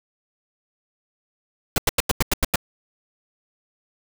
pink noise bursts, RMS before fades -18 dBFS, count 8, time 1.76-2.558 s, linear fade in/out 2 ms, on 21 ms, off 90 ms, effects none

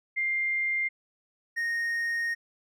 sine / triangle tone pair in turn, 2100 / 1857.7 Hz, C7 / A#6, +6 / -6 cents, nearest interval major second, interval 212 cents, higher first, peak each -25 / -25 dBFS, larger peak neither, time 0.16-0.89 / 1.56-2.35 s, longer second, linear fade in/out 20 ms, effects none

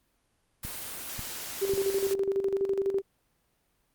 white noise, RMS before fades -38 dBFS, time 0.63-2.14 s, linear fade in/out 5 ms
click train, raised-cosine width 5 ms, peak -26 dBFS, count 3, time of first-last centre 0.65-1.737 s, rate 1.84 Hz
sine tone with tremolo, 391.5 Hz, G4, 2 cents flat, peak -23 dBFS, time 1.61-3.02 s, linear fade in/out 20 ms, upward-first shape square, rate 12 Hz, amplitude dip 60%
effects pink hiss -72 dBFS RMS until 3.94 s + Opus 32 kbps

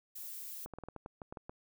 violet noise, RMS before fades -45 dBFS, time 0.15-0.66 s, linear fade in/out 10 ms
clicks, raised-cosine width 1 ms, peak -30 dBFS, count 11, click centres 0.66 / 0.737 / 0.786 / 0.837 / 0.886 / 0.963 / 1.061 / 1.218 / 1.325 / 1.372 / 1.495 s
effects none

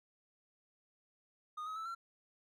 triangle tone with pitch steps, 1231 / 1272.2 / 1314.8 / 1358.8 Hz, D#6 / D#6 / E6 / F6, -19 / +38 / -5 / -48 cents, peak -38 dBFS, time 1.57-1.95 s, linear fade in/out 10 ms, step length 95 ms, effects none

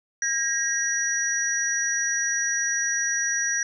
sine tone cluster, 1627 / 1875 / 5810 Hz, G#6 / A#6 / F#8, -36 / +10 / -32 cents, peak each -27 / -29 / -25 dBFS, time 0.22-3.63 s, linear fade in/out 2 ms, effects none

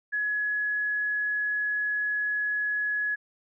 sine tone, 1688 Hz, G#6, 28 cents sharp, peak -25 dBFS, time 0.12-3.16 s, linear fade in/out 20 ms, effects none

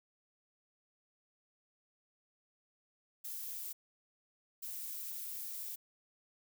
violet noise bursts at uneven times, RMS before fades -43 dBFS, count 2, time 3.24-3.73 / 4.62-5.76 s, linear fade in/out 10 ms, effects none

